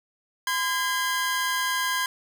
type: tone pair together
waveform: sawtooth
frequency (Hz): 1022 / 1622.3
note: C6 / G#6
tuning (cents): -41 / -41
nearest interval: minor sixth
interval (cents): 800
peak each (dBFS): -23 / -23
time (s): 0.47-2.06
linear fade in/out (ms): 2
effects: none